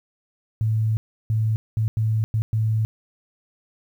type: tone bursts at uneven times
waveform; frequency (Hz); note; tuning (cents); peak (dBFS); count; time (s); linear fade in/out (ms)
sine; 110; A2; 0; -18; 6; 0.61-0.97 / 1.3-1.56 / 1.77-1.88 / 1.97-2.24 / 2.34-2.42 / 2.53-2.85; 0
effects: 9-bit